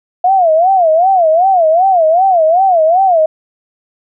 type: tone with vibrato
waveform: sine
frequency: 698.5 Hz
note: F5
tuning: in tune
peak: -6 dBFS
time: 0.24-3.26 s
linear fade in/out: 5 ms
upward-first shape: sine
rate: 2.6 Hz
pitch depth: 190 cents each way
effects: none